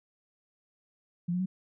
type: tone with pitch steps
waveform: sine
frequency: 173.5 / 180.14 / 187.03 Hz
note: F3 / F#3 / F#3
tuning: -11 / -46 / +19 cents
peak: -27 dBFS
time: 1.28-1.46 s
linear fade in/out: 10 ms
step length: 60 ms
effects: none